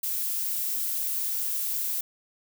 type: noise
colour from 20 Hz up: violet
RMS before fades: -29 dBFS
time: 0.03-2.01 s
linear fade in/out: 5 ms
effects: none